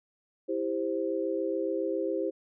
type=chord; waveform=sine; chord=C major; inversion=first; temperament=equal with one note detuned; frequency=329.6 / 396.8 / 523.3 Hz; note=E4 / G4 / C5; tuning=0 / +21 / 0 cents; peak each=-32 dBFS; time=0.48-2.31 s; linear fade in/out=20 ms; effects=none